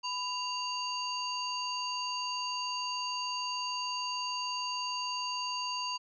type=harmonic tone with a mistuned harmonic; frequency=930 Hz; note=A#5; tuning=4 cents flat; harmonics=1 / 3 / 5 / 7; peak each=-36 / -39 / -37 / -46 dBFS; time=0.03-5.98 s; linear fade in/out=20 ms; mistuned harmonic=1; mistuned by=+120 cents; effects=none